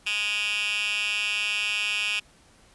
10% pulse tone with high-pass filter, 207.7 Hz, G#3, in tune, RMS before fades -27 dBFS, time 0.06-2.2 s, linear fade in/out 10 ms, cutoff 2500 Hz, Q 7.8, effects pink hiss -57 dBFS RMS until 2.74 s + resampled to 24000 Hz

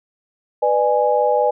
sine chord, G# diminished, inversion first, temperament equal with one note detuned, 493.9 / 599 / 830.6 Hz, B4 / D5 / G#5, 0 / +34 / 0 cents, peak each -18 dBFS, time 0.62-1.51 s, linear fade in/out 10 ms, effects none

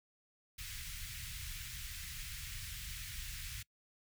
pink band-stop noise, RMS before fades -45 dBFS, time 0.58-3.63 s, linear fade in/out 10 ms, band 120 to 1800 Hz, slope 24 dB/octave, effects noise-tail reverb RT60 0.1 s tail -23 dB re dry

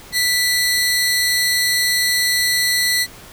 sawtooth tone pair together, 1975.5 / 4251 Hz, B6 / C8, 0 / +27 cents, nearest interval octave + minor second, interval 1327 cents, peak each -14 / -16 dBFS, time 0.12-3.07 s, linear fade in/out 50 ms, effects pink hiss -40 dBFS RMS until 3.32 s

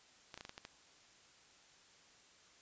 clicks, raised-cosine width 0.2 ms, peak -30 dBFS, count 7, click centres 0.342 / 0.376 / 0.409 / 0.451 / 0.494 / 0.579 / 0.651 s, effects white hiss -64 dBFS RMS until 2.61 s + resampled to 16000 Hz

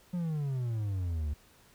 triangle exponential sweep, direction down, 181.5 to 70.9 Hz, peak -28 dBFS, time 0.13-1.34 s, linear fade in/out 10 ms, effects pink hiss -61 dBFS RMS until 1.74 s

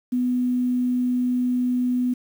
sine tone with quantisation, 248.6 Hz, B3, 12 cents sharp, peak -19 dBFS, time 0.12-2.14 s, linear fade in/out 10 ms, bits 8, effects none

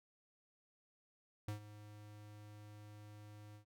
square tone with ADSR envelope, 105 Hz, G#2, 19 cents sharp, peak -39 dBFS, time 1.48-3.65 s, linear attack 3 ms, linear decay 110 ms, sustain -15 dB, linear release 100 ms, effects none

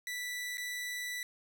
sawtooth tone with dropouts, 1972 Hz, B6, 3 cents flat, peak -33 dBFS, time 0.07-1.23 s, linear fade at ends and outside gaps 1 ms, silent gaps 0.572-0.58 s, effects none

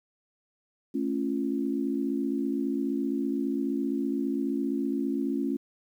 sine chord, A augmented, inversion none, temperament just, 220 / 275 / 343.8 Hz, A3 / C#4 / E#4, 0 / -14 / -27 cents, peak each -32 / -28 / -33 dBFS, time 0.94-5.57 s, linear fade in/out 10 ms, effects 10-bit

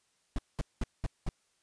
brown noise bursts, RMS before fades -30 dBFS, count 5, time 0.36-1.29 s, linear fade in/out 2 ms, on 26 ms, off 200 ms, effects white hiss -73 dBFS RMS until 1.62 s + resampled to 22050 Hz

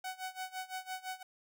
sawtooth tone with tremolo, 748 Hz, F#5, 19 cents sharp, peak -33 dBFS, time 0.04-1.23 s, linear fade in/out 5 ms, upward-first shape sine, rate 5.9 Hz, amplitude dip 90%, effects none

